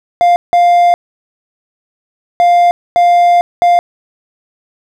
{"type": "tone bursts at uneven times", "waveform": "triangle", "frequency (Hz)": 700, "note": "F5", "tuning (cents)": 4, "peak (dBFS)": -3, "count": 5, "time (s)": [[0.21, 0.36], [0.53, 0.94], [2.4, 2.71], [2.96, 3.41], [3.62, 3.79]], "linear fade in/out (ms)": 0, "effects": []}